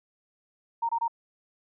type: tone bursts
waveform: sine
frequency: 926 Hz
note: A#5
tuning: 12 cents flat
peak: -24 dBFS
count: 3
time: 0.82-1.081 s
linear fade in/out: 10 ms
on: 71 ms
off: 24 ms
effects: none